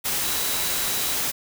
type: tone in noise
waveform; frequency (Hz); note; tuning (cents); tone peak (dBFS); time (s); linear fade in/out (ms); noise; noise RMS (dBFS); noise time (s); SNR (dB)
sine; 3913; B7; -17; -34; 0.22-1.15; 20; white; -25; 0.04-1.32; -12
effects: none

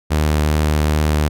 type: tone with vibrato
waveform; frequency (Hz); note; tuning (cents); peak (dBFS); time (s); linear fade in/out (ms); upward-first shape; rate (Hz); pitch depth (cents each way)
sawtooth; 76; D#2; -40; -10; 0.1-1.29; 20; sine; 2.5; 10
effects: none

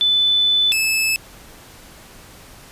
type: tone pair in turn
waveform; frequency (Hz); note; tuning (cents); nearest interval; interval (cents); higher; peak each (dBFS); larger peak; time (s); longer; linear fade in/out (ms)
sine / sawtooth; 3501 / 2611; A7 / E7; -9 / -17; perfect fourth; 508; first; -13 / -13; neither; 0.01-0.72 / 0.72-1.16; first; 0
effects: pink hiss -43 dBFS RMS until 2.71 s + resampled to 32000 Hz

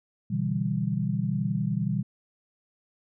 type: chord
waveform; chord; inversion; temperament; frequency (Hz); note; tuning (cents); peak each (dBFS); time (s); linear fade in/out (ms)
sine; E minor seventh; second; equal with one note detuned; 123.47 / 145.82 / 164.81 / 196; B2 / D3 / E3 / G3; 0 / -12 / 0 / 0; -30 / -32 / -30 / -29; 0.3-2.03; 10
effects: none

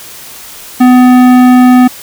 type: tone with tanh clipping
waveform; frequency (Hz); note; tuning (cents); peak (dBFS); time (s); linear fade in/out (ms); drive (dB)
sine; 250.8; B3; +27; -3; 0.8-1.88; 10; 16
effects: white hiss -29 dBFS RMS until 2.02 s

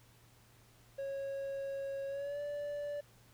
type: tone with pitch glide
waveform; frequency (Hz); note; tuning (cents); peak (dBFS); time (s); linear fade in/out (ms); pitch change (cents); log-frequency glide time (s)
triangle; 549 to 581.6; C#5 to D5; -17 to -17; -35; 0.98-3.01; 10; +100; 2.08-2.41
effects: added 117 Hz sine -64 dBFS peak until 3.33 s + pink hiss -65 dBFS RMS until 3.33 s

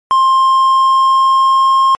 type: tone with pitch glide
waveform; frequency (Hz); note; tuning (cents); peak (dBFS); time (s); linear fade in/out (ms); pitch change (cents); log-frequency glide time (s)
triangle; 1057 to 1068; C6 to C6; +17 to +35; -5; 0.11-1.95; 0; +18; 0.34-1.82
effects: MP3 48 kbps

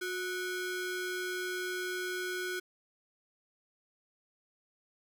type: ring-modulated tone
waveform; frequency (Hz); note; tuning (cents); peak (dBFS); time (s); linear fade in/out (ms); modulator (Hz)
45% pulse; 920; A#5; -23; -31; 0.01-2.6; 10; 556
effects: none

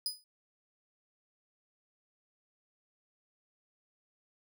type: tone with exponential decay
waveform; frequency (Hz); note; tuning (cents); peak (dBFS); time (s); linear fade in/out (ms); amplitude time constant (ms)
sawtooth; 4978; D#8; 0; -26; 0.06-0.24; 1; 37
effects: none

